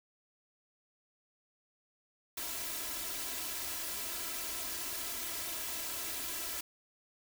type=noise with comb filter; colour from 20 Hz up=white; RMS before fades=-39 dBFS; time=2.37-6.61 s; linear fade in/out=5 ms; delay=3 ms; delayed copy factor=+0.8; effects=none